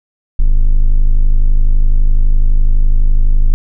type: tone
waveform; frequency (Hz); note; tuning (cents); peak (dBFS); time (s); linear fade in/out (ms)
triangle; 25.96; G#0; 0; -3; 0.39-3.54; 0
effects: none